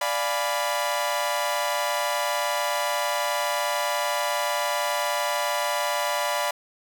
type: chord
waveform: sawtooth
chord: D diminished seventh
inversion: none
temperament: equal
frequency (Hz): 587.3 / 698.5 / 830.6 / 987.8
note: D5 / F5 / Ab5 / Cb6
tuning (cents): 0 / 0 / 0 / 0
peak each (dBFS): -24 / -27 / -29 / -24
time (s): 0.01-6.51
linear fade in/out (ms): 5
effects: none